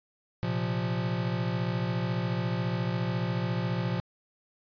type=chord; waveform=square; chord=Bb suspended second; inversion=none; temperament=equal; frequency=116.54 / 130.81 / 174.61 Hz; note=Bb2 / C3 / F3; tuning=0 / 0 / 0 cents; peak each=-32 / -35 / -32 dBFS; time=0.43-4 s; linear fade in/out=0 ms; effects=resampled to 11025 Hz